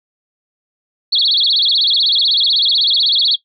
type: tone with vibrato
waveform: sine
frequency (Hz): 3835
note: A#7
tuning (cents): +48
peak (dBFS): -10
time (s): 1.12-3.36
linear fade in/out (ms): 10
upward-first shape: sine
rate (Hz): 16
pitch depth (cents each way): 280
effects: noise-tail reverb RT60 0.1 s tail -18 dB re dry